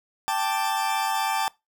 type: chord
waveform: 40% pulse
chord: G suspended second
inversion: none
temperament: equal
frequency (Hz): 784 / 880 / 1174.7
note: G5 / A5 / D6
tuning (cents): 0 / 0 / 0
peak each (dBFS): -27 / -25 / -30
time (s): 0.28-1.48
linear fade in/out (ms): 0
effects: noise-tail reverb RT60 0.2 s tail -21 dB re dry